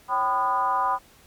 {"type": "tone with frequency modulation", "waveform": "sine", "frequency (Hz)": 1000, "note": "B5", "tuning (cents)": 21, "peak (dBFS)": -20, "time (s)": [0.08, 0.99], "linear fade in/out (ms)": 50, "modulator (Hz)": 226, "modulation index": 1.1, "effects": ["pink hiss -54 dBFS RMS until 1.26 s", "MP3 96 kbps"]}